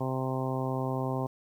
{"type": "harmonic tone", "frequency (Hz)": 130.81, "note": "C3", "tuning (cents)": 0, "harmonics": [1, 2, 3, 4, 5, 6, 7, 8], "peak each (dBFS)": [-32, -35, -37, -38, -39, -40, -40, -41], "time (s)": [0, 1.27], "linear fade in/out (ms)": 10, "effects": ["10-bit"]}